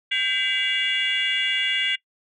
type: tone cluster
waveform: sine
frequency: 1577 / 2021 / 2292 / 2826 / 3379 Hz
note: G6 / B6 / D7 / F7 / G#7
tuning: +10 / +39 / -43 / +20 / +29 cents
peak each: -30 / -25 / -28 / -24 / -27 dBFS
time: 0.11-1.96 s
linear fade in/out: 10 ms
effects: noise-tail reverb RT60 0.1 s tail -21 dB re dry + tanh soft clip ceiling -13 dBFS